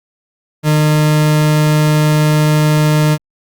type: tone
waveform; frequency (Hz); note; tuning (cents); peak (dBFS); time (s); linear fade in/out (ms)
40% pulse; 152.2; D#3; -38; -8; 0.63-3.18; 50
effects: Opus 48 kbps